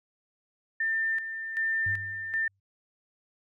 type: tone with tremolo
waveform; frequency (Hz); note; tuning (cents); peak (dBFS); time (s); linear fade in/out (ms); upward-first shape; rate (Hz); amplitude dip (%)
sine; 1795; A6; +34; -25; 0.8-2.48; 5; square; 1.3; 60
type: tone with exponential decay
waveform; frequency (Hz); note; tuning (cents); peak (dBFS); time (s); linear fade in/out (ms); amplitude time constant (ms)
sine; 98; G2; 0; -32; 1.86-2.6; 5; 160
effects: none